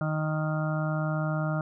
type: harmonic tone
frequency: 155.2 Hz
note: D#3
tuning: 4 cents flat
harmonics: 1 / 2 / 4 / 5 / 6 / 7 / 8 / 9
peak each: -27 / -37 / -34 / -41 / -47 / -46 / -39 / -38 dBFS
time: 0.01-1.61 s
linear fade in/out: 2 ms
effects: none